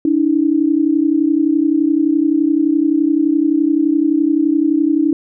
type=tone pair together; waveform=sine; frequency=289.4 / 321.1 Hz; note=D4 / E4; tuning=-25 / -45 cents; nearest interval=major second; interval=180 cents; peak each=-14 dBFS; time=0.05-5.13 s; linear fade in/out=2 ms; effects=none